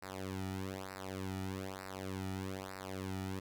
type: tone with flanger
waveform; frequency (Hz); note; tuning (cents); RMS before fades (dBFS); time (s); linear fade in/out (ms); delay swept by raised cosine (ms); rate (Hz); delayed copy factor
sawtooth; 95.2; F#2; +50; -42; 0.02-3.4; 10; 0.3 to 1.9; 1.1; -0.95
effects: none